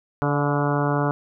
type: harmonic tone with a mistuned harmonic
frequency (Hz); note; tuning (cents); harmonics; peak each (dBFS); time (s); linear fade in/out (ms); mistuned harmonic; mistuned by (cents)
144.2; D3; -31; 1 / 2 / 3 / 4 / 5 / 6 / 7 / 8 / 9 / 10; -23 / -26 / -28 / -29 / -30 / -31 / -31 / -32 / -33 / -33; 0.22-1.11; 0; 4; +27
effects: none

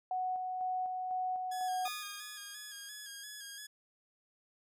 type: tone with tremolo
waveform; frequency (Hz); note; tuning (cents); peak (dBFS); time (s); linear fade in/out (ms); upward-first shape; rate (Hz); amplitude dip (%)
sine; 740; F#5; 0; -32; 0.11-1.88; 2; square; 2; 30
type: tone with vibrato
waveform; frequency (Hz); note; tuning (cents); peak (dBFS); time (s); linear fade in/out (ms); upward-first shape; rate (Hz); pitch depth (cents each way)
10% pulse; 1661.2; G#6; 0; -36; 1.51-3.67; 10; square; 2.9; 35
type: tone with exponential decay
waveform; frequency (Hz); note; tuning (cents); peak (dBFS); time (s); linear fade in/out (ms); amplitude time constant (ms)
15% pulse; 1227; D#6; -25; -31; 1.85-3.1; 5; 270
effects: none

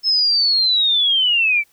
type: linear sweep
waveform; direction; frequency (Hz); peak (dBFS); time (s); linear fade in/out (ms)
sine; down; 5250 to 2279; -13; 0.03-1.64; 50
effects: white hiss -58 dBFS RMS until 1.72 s

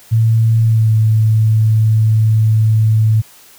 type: tone with pitch glide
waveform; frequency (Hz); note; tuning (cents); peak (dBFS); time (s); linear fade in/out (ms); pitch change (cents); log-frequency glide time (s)
sine; 112.7 to 109.74; A2 to A2; +42 to -4; -8; 0.11-3.22; 20; -46; 0.64-0.94
effects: white hiss -43 dBFS RMS until 3.58 s

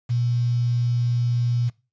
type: tone with quantisation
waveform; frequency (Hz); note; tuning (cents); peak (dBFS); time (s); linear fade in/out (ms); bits
sine; 120.5; B2; -42; -19; 0.09-1.7; 20; 7
effects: noise-tail reverb RT60 0.3 s tail -21 dB re dry + resampled to 16000 Hz

